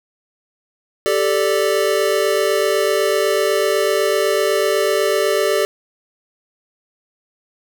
square chord, G suspended second, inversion none, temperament equal, 392 / 440 / 587.3 Hz, G4 / A4 / D5, 0 / 0 / 0 cents, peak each -20 dBFS, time 1.06-5.65 s, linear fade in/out 0 ms, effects none

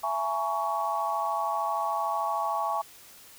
sine chord, A# half-diminished seventh, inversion second, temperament just, 671.3 / 839.1 / 932.3 / 1118.8 Hz, E5 / G#5 / A#5 / C#6, +31 / +18 / 0 / +16 cents, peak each -33 / -30 / -36 / -30 dBFS, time 0.03-2.82 s, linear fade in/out 10 ms, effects white hiss -51 dBFS RMS until 3.38 s

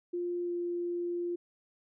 sine tone with pitch glide, 350.8 to 348.4 Hz, F4 to F4, +8 to -4 cents, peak -31 dBFS, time 0.13-1.36 s, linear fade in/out 10 ms, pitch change -12 cents, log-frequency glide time 0.44-0.51 s, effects none

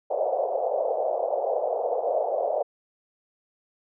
white band-pass noise, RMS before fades -26 dBFS, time 0.1-2.63 s, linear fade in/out 10 ms, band 490 to 700 Hz, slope 48 dB/octave, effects none

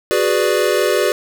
square chord, G# half-diminished seventh, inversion third, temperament equal, 370 / 415.3 / 493.9 / 587.3 Hz, F#4 / G#4 / B4 / D5, 0 / 0 / 0 / 0 cents, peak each -20 dBFS, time 0.11-1.12 s, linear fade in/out 0 ms, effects none

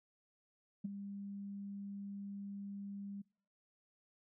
sine tone with ADSR envelope, 200 Hz, G3, 35 cents sharp, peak -33 dBFS, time 0.84-3.22 s, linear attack 11 ms, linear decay 16 ms, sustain -10 dB, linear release 9 ms, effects noise-tail reverb RT60 0.5 s tail -26 dB re dry + tanh soft clip ceiling -30 dBFS

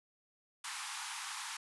pink band-pass noise, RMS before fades -43 dBFS, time 0.64-1.57 s, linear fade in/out 5 ms, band 810 to 11000 Hz, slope 96 dB/octave, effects none

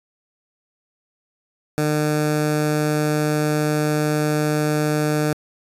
15% pulse tone with notch filter, 151.2 Hz, D#3, 49 cents flat, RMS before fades -20 dBFS, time 1.78-5.33 s, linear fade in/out 0 ms, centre 3100 Hz, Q 1.8, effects resampled to 32000 Hz

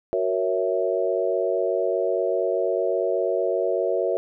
sine chord, F# dominant seventh, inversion none, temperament equal, 370 / 466.2 / 554.4 / 659.3 Hz, F#4 / A#4 / C#5 / E5, 0 / 0 / 0 / 0 cents, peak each -26 dBFS, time 0.13-4.17 s, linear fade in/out 0 ms, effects none

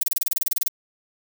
violet noise bursts, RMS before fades -20 dBFS, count 14, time 0.01-0.682 s, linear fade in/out 5 ms, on 22 ms, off 28 ms, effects none

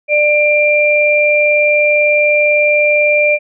sine tone pair together, 594 / 2376 Hz, D5 / D7, +20 / +20 cents, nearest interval 2 octaves, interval 2400 cents, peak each -11 dBFS, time 0.08-3.39 s, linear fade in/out 50 ms, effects none

